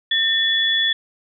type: tone pair together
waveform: sine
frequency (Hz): 1810 / 3421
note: A6 / A7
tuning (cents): +48 / -49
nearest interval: major seventh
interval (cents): 1103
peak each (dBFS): -21 / -17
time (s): 0.11-0.93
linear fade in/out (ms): 5
effects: none